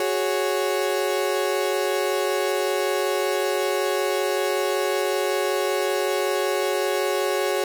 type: chord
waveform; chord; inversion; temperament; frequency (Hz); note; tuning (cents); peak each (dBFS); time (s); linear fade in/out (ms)
35% pulse; F# suspended second; none; equal; 370 / 415.3 / 554.4; F#4 / G#4 / C#5; 0 / 0 / 0; -24; 0-7.64; 2
effects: none